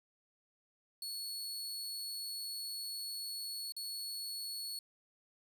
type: tone with dropouts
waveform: sawtooth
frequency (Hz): 4393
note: C#8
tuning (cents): -16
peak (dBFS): -37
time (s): 1.02-4.79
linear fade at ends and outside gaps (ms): 2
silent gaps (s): 3.722-3.765
effects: none

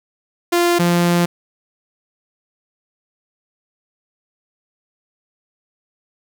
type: tone pair in turn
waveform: sawtooth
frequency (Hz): 347.1 / 173.55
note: F4 / F3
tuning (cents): -11 / -11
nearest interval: octave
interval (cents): 1200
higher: first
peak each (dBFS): -9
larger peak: neither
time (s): 0.52-0.79 / 0.79-1.26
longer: second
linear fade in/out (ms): 10
effects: none

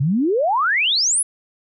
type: exponential sweep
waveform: sine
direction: up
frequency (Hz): 126.3 to 11010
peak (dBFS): -15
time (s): 0-1.23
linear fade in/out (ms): 10
effects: none

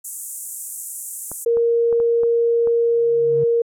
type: high-pass noise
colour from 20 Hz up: pink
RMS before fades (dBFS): -28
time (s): 0.04-1.45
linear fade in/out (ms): 10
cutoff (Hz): 7500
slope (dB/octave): 48
type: clicks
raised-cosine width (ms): 1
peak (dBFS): -20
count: 6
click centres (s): 1.316 / 1.571 / 1.927 / 2.001 / 2.234 / 2.673
type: tone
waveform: sine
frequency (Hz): 467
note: A#4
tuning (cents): +3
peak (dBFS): -14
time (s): 1.46-3.62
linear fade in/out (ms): 5
type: tone with exponential growth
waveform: triangle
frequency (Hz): 140.9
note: C#3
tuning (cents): +29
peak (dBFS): -22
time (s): 2.84-3.44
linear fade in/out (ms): 5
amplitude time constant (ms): 130
effects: low-pass 12000 Hz 12 dB/octave

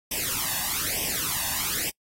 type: noise with flanger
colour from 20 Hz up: white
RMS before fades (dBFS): -28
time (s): 0.11-1.9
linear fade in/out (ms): 5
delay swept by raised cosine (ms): 0.35 to 1.13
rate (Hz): 1.1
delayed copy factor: +0.9
effects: noise-tail reverb RT60 0.1 s tail -25 dB re dry + AAC 48 kbps

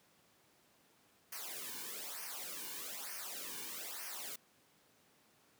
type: noise with flanger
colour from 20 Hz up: white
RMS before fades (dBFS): -45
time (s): 1.32-4.36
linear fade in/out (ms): 5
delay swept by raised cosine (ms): 0.26 to 1.56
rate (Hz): 1.1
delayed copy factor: -0.85
effects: pink hiss -69 dBFS RMS until 5.59 s + high-pass 150 Hz 12 dB/octave

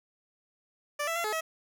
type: tone with pitch steps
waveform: 15% pulse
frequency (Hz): 587 / 662 / 682 / 427.3 / 643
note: D5 / E5 / F5 / G#4 / E5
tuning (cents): -1 / +7 / -41 / +49 / -43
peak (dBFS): -23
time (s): 0.99-1.41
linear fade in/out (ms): 10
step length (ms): 84
effects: none

